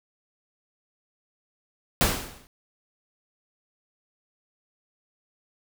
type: noise with exponential decay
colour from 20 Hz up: pink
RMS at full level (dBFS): -18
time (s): 2.01-2.47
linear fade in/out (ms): 0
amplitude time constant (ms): 100
effects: none